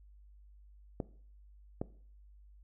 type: clicks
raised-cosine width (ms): 2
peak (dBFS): -21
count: 2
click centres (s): 1.002 / 1.815
effects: noise-tail reverb RT60 0.5 s tail -18 dB re dry + added 50 Hz sine -55 dBFS peak until 2.63 s